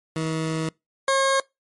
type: tone pair in turn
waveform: 20% pulse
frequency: 159.8 / 540.3 Hz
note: D#3 / C#5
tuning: +47 / -44 cents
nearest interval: octave + major sixth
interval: 2109 cents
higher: second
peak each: -19 / -13 dBFS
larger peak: second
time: 0.16-0.69 / 1.08-1.4 s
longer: first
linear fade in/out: 2 ms
effects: noise-tail reverb RT60 0.2 s tail -24 dB re dry + MP3 48 kbps